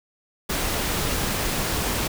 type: noise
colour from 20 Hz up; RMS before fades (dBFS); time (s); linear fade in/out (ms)
pink; -25; 0.49-2.08; 10
effects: none